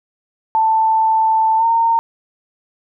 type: tone with pitch glide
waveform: sine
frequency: 885 to 916.7 Hz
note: A5 to A#5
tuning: +10 to -29 cents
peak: -11 dBFS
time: 0.55-1.99 s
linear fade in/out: 0 ms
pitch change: +61 cents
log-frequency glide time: 1.58-1.64 s
effects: none